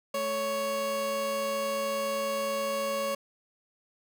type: tone pair together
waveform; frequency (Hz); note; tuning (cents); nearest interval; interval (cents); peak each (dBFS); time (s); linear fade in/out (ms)
30% pulse; 216.4 / 555.8; A3 / C#5; -29 / +4; octave + major third; 1633; -37 / -26; 0.14-3.15; 5
effects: none